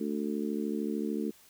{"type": "harmonic tone", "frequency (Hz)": 73.42, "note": "D2", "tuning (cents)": 0, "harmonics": [3, 4, 5, 6], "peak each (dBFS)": [-33, -35, -37, -39], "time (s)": [0, 1.31], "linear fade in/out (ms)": 10, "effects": ["white hiss -59 dBFS RMS until 1.49 s"]}